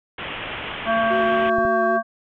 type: low-pass noise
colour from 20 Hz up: white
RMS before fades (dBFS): -31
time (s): 0.18-1.5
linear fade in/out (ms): 5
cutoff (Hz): 3300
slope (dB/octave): 96
type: harmonic tone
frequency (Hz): 225.8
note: A3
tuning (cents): +45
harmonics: 1 / 3 / 5 / 7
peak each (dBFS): -27 / -19 / -24 / -25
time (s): 0.85-2.03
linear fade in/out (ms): 50
type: tone with vibrato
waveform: triangle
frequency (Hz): 370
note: F#4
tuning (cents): 0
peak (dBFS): -22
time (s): 1.1-1.98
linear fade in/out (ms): 20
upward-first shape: triangle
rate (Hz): 3.7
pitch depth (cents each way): 27
type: clicks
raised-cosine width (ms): 3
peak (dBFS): -18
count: 2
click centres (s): 1.585 / 1.651
effects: none